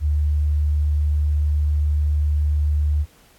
sine tone, 74.4 Hz, D2, 23 cents sharp, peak -16 dBFS, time 0-3.06 s, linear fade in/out 50 ms, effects pink hiss -54 dBFS RMS until 3.38 s + AAC 64 kbps

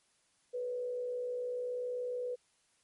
sine tone with frequency modulation, 493.9 Hz, B4, in tune, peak -34 dBFS, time 0.53-2.36 s, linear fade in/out 20 ms, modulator 60.6 Hz, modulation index 0.31, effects white hiss -72 dBFS RMS until 2.83 s + MP3 48 kbps

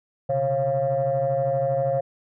sine tone cluster, 127.7 / 140.3 / 543 / 694 Hz, C3 / C#3 / C#5 / F5, -42 / +21 / -36 / -11 cents, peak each -30 / -30 / -21 / -26 dBFS, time 0.29-2.01 s, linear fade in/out 10 ms, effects tanh soft clip ceiling -14 dBFS

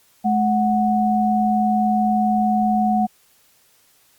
sine tone pair together, 213.7 / 737.7 Hz, G#3 / F#5, +50 / -5 cents, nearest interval octave + major sixth, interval 2145 cents, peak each -18 dBFS, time 0.24-3.07 s, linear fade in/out 20 ms, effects white hiss -57 dBFS RMS until 4.18 s + Opus 48 kbps

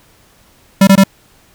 square tone bursts, 194.7 Hz, G3, 12 cents flat, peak -4 dBFS, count 3, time 0.81-1.038 s, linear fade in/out 5 ms, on 62 ms, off 21 ms, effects pink hiss -49 dBFS RMS until 1.54 s

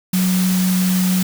sine tone in noise, 184.4 Hz, F#3, 6 cents flat, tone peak -14 dBFS, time 0.13-1.23 s, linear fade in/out 5 ms, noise white, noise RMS -25 dBFS, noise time 0.13-1.23 s, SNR +8 dB, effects none

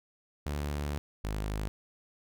sawtooth tone pair in turn, 72.9 / 51.98 Hz, D2 / G#1, -12 / +2 cents, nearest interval tritone, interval 586 cents, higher first, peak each -28 dBFS, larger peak neither, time 0.46-0.98 / 1.24-1.68 s, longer first, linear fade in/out 0 ms, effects none

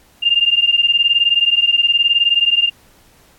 sine beating tone pair, 2794 / 2813 Hz, F7 / F7, 0 / +12 cents, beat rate 19 Hz, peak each -14 dBFS, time 0.22-2.7 s, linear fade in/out 20 ms, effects pink hiss -51 dBFS RMS until 3.38 s + AAC 64 kbps

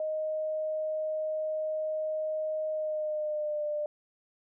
sine tone with pitch glide, 622.3 to 597.3 Hz, D#5 to D5, 0 to +29 cents, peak -29 dBFS, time 0-3.86 s, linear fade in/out 2 ms, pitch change -71 cents, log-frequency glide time 2.7-3.64 s, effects none

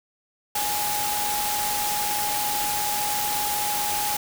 sine tone in noise, 832 Hz, G#5, 3 cents sharp, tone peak -27 dBFS, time 0.55-4.17 s, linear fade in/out 5 ms, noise white, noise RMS -27 dBFS, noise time 0.55-4.17 s, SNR -3 dB, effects none

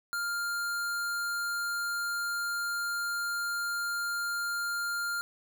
square tone, 1400 Hz, F6, 4 cents sharp, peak -31 dBFS, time 0.13-5.21 s, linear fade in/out 0 ms, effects none

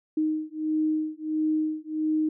sine beating tone pair, 310 / 311.5 Hz, D#4 / D#4, -6 / +2 cents, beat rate 1.5 Hz, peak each -27 dBFS, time 0.17-2.29 s, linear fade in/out 5 ms, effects none

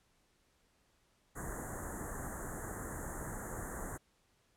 pink band-stop noise, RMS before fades -42 dBFS, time 1.35-3.98 s, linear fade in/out 20 ms, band 1900 to 6600 Hz, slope 96 dB/octave, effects pink hiss -73 dBFS RMS until 4.56 s + low-pass 11000 Hz 12 dB/octave

